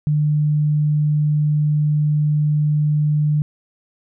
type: tone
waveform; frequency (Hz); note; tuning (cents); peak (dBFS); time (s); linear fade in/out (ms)
sine; 150; D3; +37; -14; 0.07-3.42; 0
effects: none